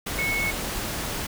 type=tone in noise; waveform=sine; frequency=2200 Hz; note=C#7; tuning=14 cents flat; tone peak=-24 dBFS; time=0.18-0.51 s; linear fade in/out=10 ms; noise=pink; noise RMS=-30 dBFS; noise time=0.06-1.27 s; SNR=+3 dB; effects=none